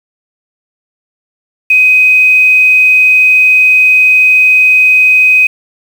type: tone with quantisation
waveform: sine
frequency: 2513 Hz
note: D#7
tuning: 17 cents sharp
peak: -3 dBFS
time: 1.7-5.47 s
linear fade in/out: 5 ms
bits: 5
effects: none